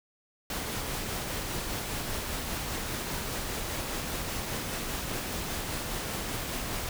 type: noise with tremolo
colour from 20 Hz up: pink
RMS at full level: -33 dBFS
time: 0.5-6.89 s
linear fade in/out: 2 ms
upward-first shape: triangle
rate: 5 Hz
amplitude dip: 25%
effects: none